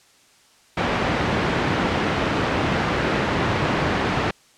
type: band-pass noise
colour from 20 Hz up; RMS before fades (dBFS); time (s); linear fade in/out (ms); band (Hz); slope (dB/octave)
pink; -22; 0.77-4.31; 5; 100 to 2400; 12
effects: white hiss -55 dBFS RMS until 4.57 s + low-pass 8000 Hz 12 dB/octave